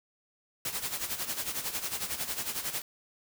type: noise with tremolo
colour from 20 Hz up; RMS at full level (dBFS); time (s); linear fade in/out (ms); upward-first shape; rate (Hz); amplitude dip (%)
white; -32; 0.65-2.82; 2; sine; 11; 70
effects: none